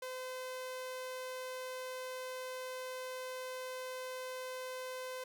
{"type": "tone", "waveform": "sawtooth", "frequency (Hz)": 512, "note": "C5", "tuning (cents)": -38, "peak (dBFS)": -37, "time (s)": [0.02, 5.24], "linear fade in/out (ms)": 5, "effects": []}